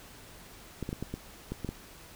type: clicks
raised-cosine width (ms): 3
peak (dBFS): -21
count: 8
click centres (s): 0.827 / 0.891 / 0.929 / 1.026 / 1.14 / 1.52 / 1.647 / 1.69
effects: pink hiss -51 dBFS RMS until 2.15 s

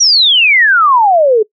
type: exponential sweep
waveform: sine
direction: down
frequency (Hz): 5920 to 415.3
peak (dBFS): -5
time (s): 0-1.43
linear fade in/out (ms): 10
effects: noise-tail reverb RT60 0.1 s tail -22 dB re dry

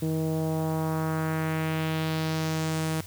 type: tone with low-pass filter sweep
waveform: sawtooth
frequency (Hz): 159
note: D#3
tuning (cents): +38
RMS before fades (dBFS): -28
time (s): 0.02-3.01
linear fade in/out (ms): 5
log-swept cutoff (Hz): 410 to 11000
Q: 1.6
effects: added 92 Hz sine -43 dBFS peak until 3.06 s + white hiss -47 dBFS RMS until 3.06 s

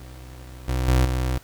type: tone with level steps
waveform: 30% pulse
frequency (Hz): 63.4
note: B1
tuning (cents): +46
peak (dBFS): -36 / -19 / -13 / -19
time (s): 0-1.38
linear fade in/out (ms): 5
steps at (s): 0.68 / 0.88 / 1.05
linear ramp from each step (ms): 5
effects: pink hiss -51 dBFS RMS until 1.43 s

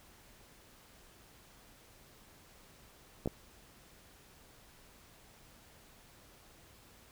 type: clicks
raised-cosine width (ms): 2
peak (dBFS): -21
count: 2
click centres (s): 3.259 / 3.275
effects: pink hiss -60 dBFS RMS until 7.11 s

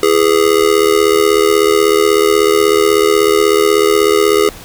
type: tone with amplitude modulation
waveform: square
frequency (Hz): 413.3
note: G#4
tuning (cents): -8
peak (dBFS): -5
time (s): 0.03-4.49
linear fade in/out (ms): 2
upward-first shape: sine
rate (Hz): 76.3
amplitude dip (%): 90
effects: pink hiss -34 dBFS RMS until 4.64 s

